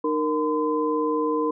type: tone cluster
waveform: sine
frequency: 305.6 / 464.9 / 1021 Hz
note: D#4 / A#4 / C6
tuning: -31 / -5 / -43 cents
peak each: -25 / -24 / -27 dBFS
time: 0.04-1.51 s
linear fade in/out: 5 ms
effects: none